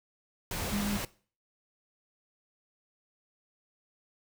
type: tone in noise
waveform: sine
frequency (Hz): 204.1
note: G#3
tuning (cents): -30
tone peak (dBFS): -31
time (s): 0.72-0.97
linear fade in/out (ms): 2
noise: pink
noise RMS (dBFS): -35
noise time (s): 0.51-1.05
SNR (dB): +1
effects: noise-tail reverb RT60 0.4 s tail -19 dB re dry